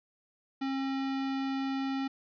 square tone, 269.5 Hz, C#4, 49 cents flat, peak -31 dBFS, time 0.61-2.08 s, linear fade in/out 10 ms, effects resampled to 11025 Hz

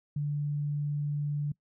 sine tone, 146.3 Hz, D3, 6 cents flat, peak -28 dBFS, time 0.16-1.52 s, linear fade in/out 5 ms, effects noise-tail reverb RT60 0.1 s tail -23 dB re dry

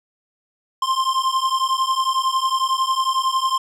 square beating tone pair, 1046.5 / 1057.5 Hz, C6 / C6, 0 / +18 cents, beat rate 11 Hz, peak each -22 / -21 dBFS, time 0.82-3.58 s, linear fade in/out 5 ms, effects low-pass 8000 Hz 12 dB/octave

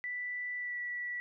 sine tone with pitch glide, 1975.5 to 1951.7 Hz, B6 to B6, 0 to -21 cents, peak -35 dBFS, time 0.04-1.2 s, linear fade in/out 0 ms, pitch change -21 cents, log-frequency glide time 0.56-0.78 s, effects none

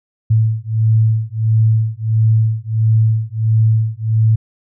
sine beating tone pair, 110 / 111.5 Hz, A2 / A2, 0 / +23 cents, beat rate 1.5 Hz, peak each -14 dBFS, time 0.3-4.36 s, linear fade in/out 10 ms, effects none

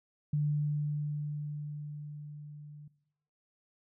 sine tone with level ramp, 148.1 Hz, D3, 15 cents sharp, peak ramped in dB -26 to -47 dBFS, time 0.33-2.88 s, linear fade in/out 5 ms, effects noise-tail reverb RT60 0.8 s tail -19 dB re dry

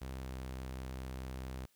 sawtooth tone with pitch glide, 65.5 to 64.75 Hz, C2 to C2, +2 to -17 cents, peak -37 dBFS, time 0.01-1.66 s, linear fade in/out 10 ms, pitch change -19 cents, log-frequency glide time 0.22-0.28 s, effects white hiss -72 dBFS RMS until 1.75 s

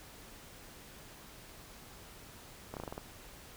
slowing click train, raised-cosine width 1 ms, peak -26 dBFS, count 7, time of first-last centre 2.74-2.979 s, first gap 28 ms, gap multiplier 1.14, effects pink hiss -53 dBFS RMS until 3.56 s

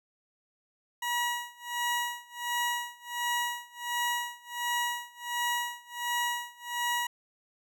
20% pulse tone with tremolo, 962 Hz, B5, 46 cents flat, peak -22 dBFS, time 1.02-7.07 s, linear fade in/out 5 ms, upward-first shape sine, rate 1.4 Hz, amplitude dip 95%, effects none

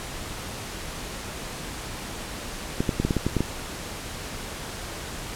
clicks, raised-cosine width 3 ms, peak -9 dBFS, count 9, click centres 2.805 / 2.892 / 3 / 3.05 / 3.108 / 3.167 / 3.266 / 3.367 / 3.406 s, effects pink hiss -35 dBFS RMS until 5.35 s + low-pass 11000 Hz 12 dB/octave

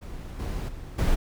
brown noise with level steps, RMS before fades -37 / -30 / -39 / -22 dBFS, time 0.01-1.16 s, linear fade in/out 20 ms, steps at 0.39 / 0.68 / 0.98 s, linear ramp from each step 10 ms, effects none

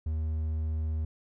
triangle tone with hard clipping, 78.8 Hz, D#2, 23 cents sharp, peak -29 dBFS, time 0.06-1.05 s, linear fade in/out 5 ms, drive 6 dB, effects none

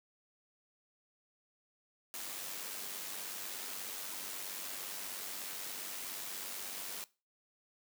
white noise with amplitude modulation, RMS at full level -41 dBFS, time 2.14-7.04 s, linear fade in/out 0 ms, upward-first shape sine, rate 96.8 Hz, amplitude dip 40%, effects noise-tail reverb RT60 0.3 s tail -20 dB re dry + high-pass 200 Hz 12 dB/octave

